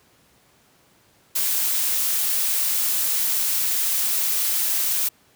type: noise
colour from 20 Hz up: blue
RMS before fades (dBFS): -22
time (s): 1.35-5.09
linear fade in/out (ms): 10
effects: pink hiss -58 dBFS RMS until 5.35 s + high-pass 80 Hz 12 dB/octave